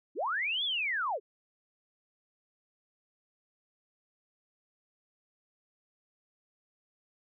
sine linear two-way sweep, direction up then down, 233.1 to 3520 to 361.4 Hz, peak -29 dBFS, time 0.15-1.2 s, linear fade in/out 50 ms, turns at 0.64 s, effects none

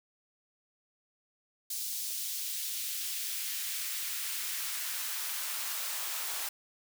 white noise with high-pass filter sweep, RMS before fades -36 dBFS, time 1.7-6.49 s, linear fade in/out 5 ms, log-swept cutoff 4700 to 720 Hz, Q 0.91, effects none

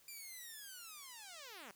5% pulse linear sweep, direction down, 2400 to 183.3 Hz, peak -39 dBFS, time 0.08-1.71 s, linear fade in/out 2 ms, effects white hiss -67 dBFS RMS until 1.75 s

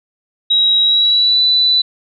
sine tone with pitch glide, 3839 to 3981 Hz, B7 to B7, -50 to +13 cents, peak -9 dBFS, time 0.5-1.82 s, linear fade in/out 10 ms, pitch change +63 cents, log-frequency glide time 0.82-1.41 s, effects none

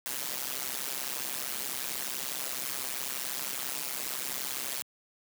white noise with amplitude modulation, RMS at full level -31 dBFS, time 0.06-4.82 s, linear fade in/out 0 ms, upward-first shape sine, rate 132 Hz, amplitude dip 100%, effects high-pass 150 Hz 12 dB/octave

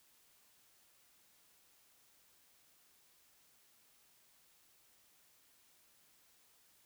silence, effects white hiss -69 dBFS RMS until 6.85 s

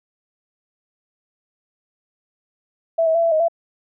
sine tone with pitch steps, 660 / 644 / 671 / 667 / 627 / 673 Hz, E5 / E5 / E5 / E5 / D#5 / E5, +2 / -41 / +31 / +20 / +13 / +36 cents, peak -14 dBFS, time 2.98-3.484 s, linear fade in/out 10 ms, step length 84 ms, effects none

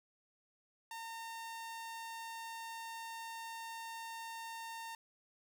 sawtooth tone, 912 Hz, A#5, 38 cents flat, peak -40 dBFS, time 0.91-4.95 s, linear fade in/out 2 ms, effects none

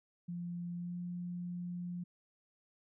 sine tone with pitch glide, 173.9 to 176.33 Hz, F3 to F3, -7 to +17 cents, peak -38 dBFS, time 0.28-2.04 s, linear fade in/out 10 ms, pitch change +24 cents, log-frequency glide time 0.75-0.97 s, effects none

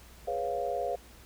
sine chord, C# dominant seventh, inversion second, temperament equal, 415.3 / 493.9 / 554.4 / 698.5 Hz, G#4 / B4 / C#5 / E#5, 0 / 0 / 0 / 0 cents, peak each -38 / -35 / -35 / -33 dBFS, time 0.27-0.96 s, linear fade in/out 10 ms, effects added 60 Hz sine -53 dBFS peak until 1.25 s + pink hiss -55 dBFS RMS until 1.25 s

